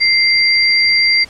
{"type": "tone pair together", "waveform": "sine", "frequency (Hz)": [2093, 4722], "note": ["C7", "D8"], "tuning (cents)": [0, 9], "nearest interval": "octave + major second", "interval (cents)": 1409, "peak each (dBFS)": -12, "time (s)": [0, 1.25], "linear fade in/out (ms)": 20, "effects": ["pink hiss -40 dBFS RMS until 1.29 s", "low-pass 8000 Hz 12 dB/octave"]}